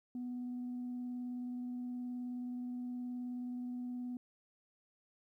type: tone with vibrato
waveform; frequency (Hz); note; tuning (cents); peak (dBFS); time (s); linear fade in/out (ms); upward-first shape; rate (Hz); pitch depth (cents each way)
sine; 246.9; B3; 0; -37; 0.15-4.17; 2; sine; 19; 9
effects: tanh soft clip ceiling -36 dBFS + 13-bit